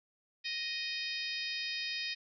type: harmonic tone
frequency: 622.3 Hz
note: D#5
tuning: in tune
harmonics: 3 / 4 / 5 / 6 / 7 / 8 / 9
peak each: -43 / -40 / -46 / -42 / -45 / -41 / -53 dBFS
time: 0.44-2.15 s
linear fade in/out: 20 ms
effects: none